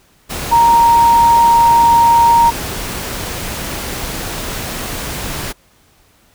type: tone in noise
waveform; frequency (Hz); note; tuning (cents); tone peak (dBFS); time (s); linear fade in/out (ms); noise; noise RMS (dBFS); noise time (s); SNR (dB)
sine; 932.3; A#5; 0; -6; 0.51-2.51; 20; pink; -23; 0.29-5.53; +14
effects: pink hiss -52 dBFS RMS until 6.34 s